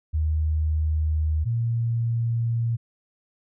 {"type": "tone pair in turn", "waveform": "sine", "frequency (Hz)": [77.78, 116.28], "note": ["D#2", "A#2"], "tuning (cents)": [0, -4], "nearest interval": "perfect fifth", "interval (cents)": 696, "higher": "second", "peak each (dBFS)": [-20, -21], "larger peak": "first", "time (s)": [[0.13, 1.45], [1.45, 2.77]], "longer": "neither", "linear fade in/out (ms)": 20, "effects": []}